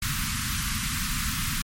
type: band-stop noise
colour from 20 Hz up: pink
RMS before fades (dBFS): -28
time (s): 0.02-1.62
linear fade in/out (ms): 5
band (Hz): 250 to 1100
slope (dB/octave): 48
effects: MP3 64 kbps